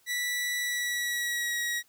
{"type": "tone with pitch glide", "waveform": "sawtooth", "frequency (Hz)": [1959, 1906.5], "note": ["B6", "A#6"], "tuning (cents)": [-15, 38], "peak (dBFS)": -25, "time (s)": [0.06, 1.83], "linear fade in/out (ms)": 50, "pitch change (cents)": -47, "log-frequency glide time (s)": [0.58, 1.58], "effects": ["white hiss -65 dBFS RMS until 1.88 s", "high-pass 60 Hz 12 dB/octave"]}